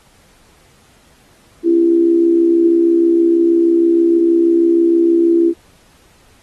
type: tone with amplitude modulation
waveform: sine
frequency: 337.7 Hz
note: E4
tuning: 42 cents sharp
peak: -6 dBFS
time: 1.63-5.54 s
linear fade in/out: 50 ms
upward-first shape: sine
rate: 66.3 Hz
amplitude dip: 55%
effects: pink hiss -51 dBFS RMS until 6.42 s + AAC 32 kbps